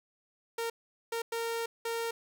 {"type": "tone bursts at uneven times", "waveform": "sawtooth", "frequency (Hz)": 461, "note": "A#4", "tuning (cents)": -19, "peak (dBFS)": -28, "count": 4, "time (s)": [[0.58, 0.7], [1.12, 1.22], [1.32, 1.66], [1.85, 2.11]], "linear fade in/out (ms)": 5, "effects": []}